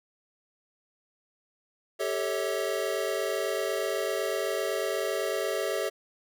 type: chord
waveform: square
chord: A dominant seventh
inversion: third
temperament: equal with one note detuned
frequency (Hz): 392 / 440 / 554.4 / 644.2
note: G4 / A4 / C#5 / E5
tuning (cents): 0 / 0 / 0 / -40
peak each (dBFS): -34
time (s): 1.99-5.9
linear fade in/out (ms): 20
effects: none